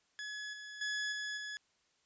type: tone with level steps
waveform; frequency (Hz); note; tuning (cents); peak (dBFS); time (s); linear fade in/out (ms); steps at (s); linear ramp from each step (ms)
sawtooth; 1695; G#6; +35; -37 / -42 / -31 / -34 / -37; 0.19-1.57; 0; 0.53 / 0.81 / 1.12 / 1.37; 5
effects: white hiss -74 dBFS RMS until 2.05 s + resampled to 16000 Hz